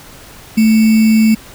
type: tone with sample-and-hold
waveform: sine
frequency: 220 Hz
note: A3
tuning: in tune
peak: -6 dBFS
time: 0.57-1.35 s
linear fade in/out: 10 ms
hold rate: 2450 Hz
effects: pink hiss -37 dBFS RMS until 1.54 s